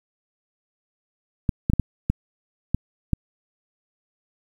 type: clicks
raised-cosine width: 5 ms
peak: -7 dBFS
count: 7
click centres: 1.492 / 1.699 / 1.735 / 1.797 / 2.1 / 2.746 / 3.133 s
effects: 8-bit